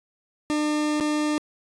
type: tone with dropouts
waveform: 40% pulse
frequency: 300.9 Hz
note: D4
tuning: 42 cents sharp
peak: -21 dBFS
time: 0.5-1.38 s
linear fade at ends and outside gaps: 0 ms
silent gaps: 1-1.008 s
effects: resampled to 22050 Hz